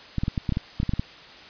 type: clicks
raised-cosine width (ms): 5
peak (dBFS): -12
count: 12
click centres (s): 0.183 / 0.235 / 0.281 / 0.378 / 0.492 / 0.523 / 0.571 / 0.801 / 0.831 / 0.893 / 0.936 / 0.995
effects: white hiss -45 dBFS RMS until 1.49 s + resampled to 11025 Hz